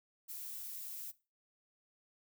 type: noise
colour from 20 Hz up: violet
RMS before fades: -45 dBFS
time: 0.28-1.12 s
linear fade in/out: 20 ms
effects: noise-tail reverb RT60 0.3 s tail -19 dB re dry